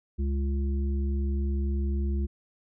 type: harmonic tone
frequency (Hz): 69.1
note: C#2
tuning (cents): -5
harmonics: 1 / 3 / 5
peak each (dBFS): -25 / -35 / -39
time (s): 0.18-2.27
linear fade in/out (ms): 20
effects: none